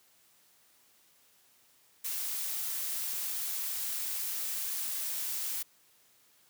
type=noise; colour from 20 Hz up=blue; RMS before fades=-35 dBFS; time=2.04-5.63 s; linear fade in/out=10 ms; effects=white hiss -65 dBFS RMS until 6.49 s + high-pass 80 Hz 12 dB/octave